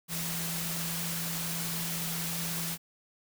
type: tone in noise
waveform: sine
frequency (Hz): 167.3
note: E3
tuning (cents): +26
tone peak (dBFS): -37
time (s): 0.08-2.78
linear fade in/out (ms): 50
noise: white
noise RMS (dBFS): -35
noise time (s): 0.08-2.78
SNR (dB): -5
effects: none